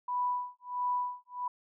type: tone with tremolo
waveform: sine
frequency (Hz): 987.8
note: B5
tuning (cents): 0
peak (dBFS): -27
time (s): 0.08-1.48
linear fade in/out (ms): 5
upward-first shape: sine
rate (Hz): 1.5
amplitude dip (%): 100
effects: none